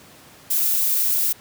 violet noise, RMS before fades -20 dBFS, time 0.5-1.33 s, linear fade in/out 10 ms, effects pink hiss -47 dBFS RMS until 1.4 s + high-pass 100 Hz 12 dB/octave

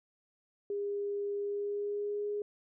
sine tone with pitch glide, 405.6 to 413.6 Hz, G#4 to G#4, -41 to -7 cents, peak -32 dBFS, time 0.7-2.42 s, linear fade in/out 2 ms, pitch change +34 cents, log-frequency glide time 1.38-2.28 s, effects none

